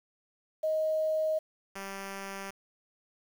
sine / 5% pulse tone pair in turn, 627 / 195.68 Hz, D#5 / G3, +13 / -3 cents, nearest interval octave + minor sixth, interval 2016 cents, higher first, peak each -26 / -27 dBFS, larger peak first, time 0.63-1.39 / 1.75-2.51 s, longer neither, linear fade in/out 10 ms, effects 9-bit

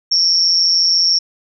sine tone with amplitude modulation, 5470 Hz, F8, 37 cents flat, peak -7 dBFS, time 0.11-1.19 s, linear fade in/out 10 ms, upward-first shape sine, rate 174 Hz, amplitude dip 80%, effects none

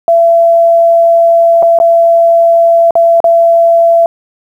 sine tone with dropouts, 673 Hz, E5, 36 cents sharp, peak -3 dBFS, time 0.08-4.06 s, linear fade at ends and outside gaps 1 ms, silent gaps 1.625-1.629 / 1.788-1.8 / 2.908-2.954 / 3.203-3.242 s, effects 7-bit

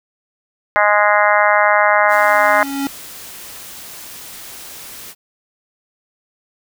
harmonic tone, 207.7 Hz, G#3, in tune, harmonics 3 / 4 / 5 / 6 / 7 / 8 / 9 / 10, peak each -16 / -17 / -18 / -19 / -19 / -20 / -21 / -21 dBFS, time 0.76-2.63 s, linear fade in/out 0 ms
square tone with exponential growth, 277.2 Hz, C#4, in tune, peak -17 dBFS, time 1.81-2.87 s, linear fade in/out 1 ms, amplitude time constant 230 ms
white noise, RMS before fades -34 dBFS, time 2.08-5.15 s, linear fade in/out 50 ms
effects none

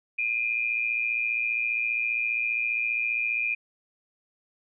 sine tone pair together, 2404 / 2519 Hz, D7 / D#7, +40 / +21 cents, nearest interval minor second, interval 81 cents, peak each -26 / -29 dBFS, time 0.18-3.55 s, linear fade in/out 10 ms, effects none

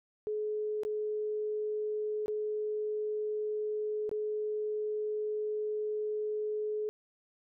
sine tone with dropouts, 425.2 Hz, G#4, 41 cents sharp, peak -31 dBFS, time 0.27-6.89 s, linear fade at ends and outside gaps 0 ms, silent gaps 0.834-0.85 / 2.26-2.281 / 4.093-4.114 s, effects none

